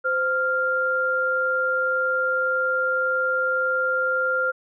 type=tone pair together; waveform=sine; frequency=516.8 / 1395 Hz; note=C5 / F6; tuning=-21 / -2 cents; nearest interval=octave + perfect fourth; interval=1719 cents; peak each=-25 / -21 dBFS; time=0.04-4.52 s; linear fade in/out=20 ms; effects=none